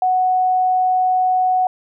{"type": "tone", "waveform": "sine", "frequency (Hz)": 740, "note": "F#5", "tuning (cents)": 0, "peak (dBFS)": -13, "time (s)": [0.02, 1.67], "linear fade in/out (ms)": 2, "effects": []}